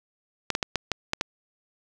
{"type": "clicks", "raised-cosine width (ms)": 0.2, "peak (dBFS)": -7, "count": 7, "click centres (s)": [0.503, 0.551, 0.628, 0.757, 0.917, 1.134, 1.211], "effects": []}